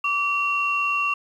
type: tone pair together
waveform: sine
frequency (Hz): 1158 / 2738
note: D6 / F7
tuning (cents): -25 / -35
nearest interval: octave + minor third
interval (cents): 1490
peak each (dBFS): -23 / -22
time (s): 0.04-1.14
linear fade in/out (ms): 5
effects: tanh soft clip ceiling -12 dBFS + 9-bit